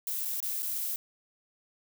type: noise with dropouts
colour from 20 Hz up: violet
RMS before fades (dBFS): -33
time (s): 0.07-0.96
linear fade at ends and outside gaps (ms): 1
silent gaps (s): 0.25-0.254 / 0.403-0.427 / 0.622-0.628
effects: none